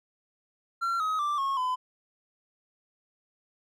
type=tone with pitch steps; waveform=triangle; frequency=1366 / 1267.2 / 1175.5 / 1090.5 / 1011.6 Hz; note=F6 / D#6 / D6 / C#6 / B5; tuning=-39 / +31 / +1 / -29 / +41 cents; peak=-24 dBFS; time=0.81-1.76 s; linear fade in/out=20 ms; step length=190 ms; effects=none